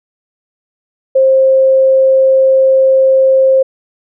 sine tone, 530 Hz, C5, 22 cents sharp, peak -5 dBFS, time 1.15-3.63 s, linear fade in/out 10 ms, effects none

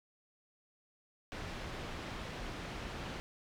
pink low-pass noise, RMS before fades -43 dBFS, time 1.32-3.2 s, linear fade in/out 0 ms, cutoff 3800 Hz, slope 12 dB/octave, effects none

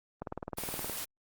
click train, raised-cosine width 1 ms, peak -23 dBFS, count 14, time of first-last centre 0.22-0.897 s, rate 19.2 Hz
white noise, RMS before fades -38 dBFS, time 0.57-1.05 s, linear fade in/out 10 ms
effects Opus 32 kbps

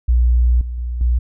sine tone with level steps, 60.3 Hz, B1, 41 cents flat, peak -10 / -22 / -20 / -12 dBFS, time 0.08-1.19 s, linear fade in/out 10 ms, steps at 0.61 / 0.78 / 1.01 s, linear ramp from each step 2 ms, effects none

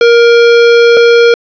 square tone pair in turn, 470 / 470 Hz, A#4 / A#4, +14 / +14 cents, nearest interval unison, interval 0 cents, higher neither, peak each -3 dBFS, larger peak neither, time 0.01-0.97 / 0.97-1.34 s, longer first, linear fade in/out 2 ms, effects resampled to 11025 Hz + 7-bit

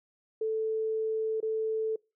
sine tone with dropouts, 440 Hz, A4, in tune, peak -27 dBFS, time 0.41-1.96 s, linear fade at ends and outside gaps 5 ms, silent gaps 1.404-1.427 s, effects noise-tail reverb RT60 0.3 s tail -26 dB re dry

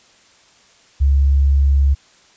sine tone, 69.3 Hz, C#2, in tune, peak -10 dBFS, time 1-1.95 s, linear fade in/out 20 ms, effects white hiss -51 dBFS RMS until 2.36 s + resampled to 16000 Hz

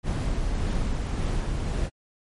brown noise with tremolo, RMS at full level -25 dBFS, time 0.03-1.9 s, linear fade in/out 50 ms, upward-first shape sine, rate 1.8 Hz, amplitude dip 25%, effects MP3 48 kbps

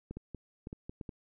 clicks, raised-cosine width 3 ms, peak -28 dBFS, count 8, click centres 0.11 / 0.17 / 0.347 / 0.671 / 0.729 / 0.895 / 1.012 / 1.092 s, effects none

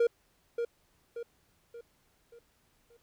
triangle tone with echo, 470 Hz, A#4, 14 cents sharp, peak -20 dBFS, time 0-0.07 s, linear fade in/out 5 ms, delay 580 ms, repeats 5, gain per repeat -7 dB, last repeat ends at 2.97 s, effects pink hiss -70 dBFS RMS until 3.02 s

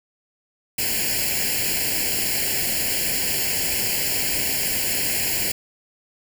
white noise with comb filter, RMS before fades -23 dBFS, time 0.78-5.52 s, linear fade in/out 5 ms, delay 0.41 ms, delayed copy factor +1, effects none

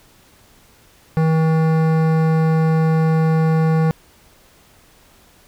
sine tone with hard clipping, 160 Hz, D#3, 49 cents sharp, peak -15 dBFS, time 1.17-3.91 s, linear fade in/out 0 ms, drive 16 dB, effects pink hiss -51 dBFS RMS until 5.47 s

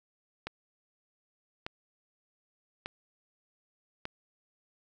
click train, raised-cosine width 0.3 ms, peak -20 dBFS, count 4, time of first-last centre 0.47-4.054 s, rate 0.837 Hz, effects none

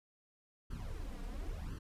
brown noise with flanger, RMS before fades -42 dBFS, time 0.7-1.79 s, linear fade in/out 10 ms, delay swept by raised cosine 0.65 to 4.25 ms, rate 0.96 Hz, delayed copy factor +0.8, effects resampled to 32000 Hz

